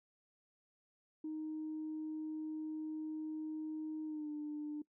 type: tone with pitch glide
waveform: sine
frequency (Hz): 311.1 to 298.9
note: D#4 to D4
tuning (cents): 0 to +31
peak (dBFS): -38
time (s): 1.24-4.82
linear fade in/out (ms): 5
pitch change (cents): -69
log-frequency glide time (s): 4.05-4.3
effects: noise-tail reverb RT60 0.1 s tail -21 dB re dry + tanh soft clip ceiling -35 dBFS